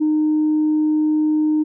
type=tone; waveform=sine; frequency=306.9 Hz; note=D#4; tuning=24 cents flat; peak=-13 dBFS; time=0-1.64 s; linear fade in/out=20 ms; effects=tanh soft clip ceiling -11 dBFS